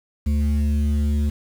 sine tone pair together, 73.38 / 219.9 Hz, D2 / A3, -1 / -1 cents, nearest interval octave + perfect fifth, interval 1900 cents, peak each -16 / -23 dBFS, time 0.26-1.3 s, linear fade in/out 10 ms, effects tanh soft clip ceiling -15 dBFS + 7-bit

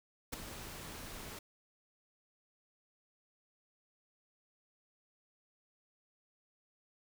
pink noise with ADSR envelope, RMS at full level -36 dBFS, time 0.32-1.39 s, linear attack 16 ms, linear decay 8 ms, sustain -11 dB, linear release 4 ms, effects none

